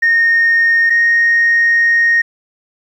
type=tone pair in turn; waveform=sine; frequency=1844 / 1860 Hz; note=A#6 / A#6; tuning=-19 / -4 cents; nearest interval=unison; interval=15 cents; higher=second; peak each=-7 dBFS; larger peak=neither; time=0.02-0.9 / 0.9-2.22 s; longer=second; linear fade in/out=10 ms; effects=tanh soft clip ceiling -5 dBFS + 8-bit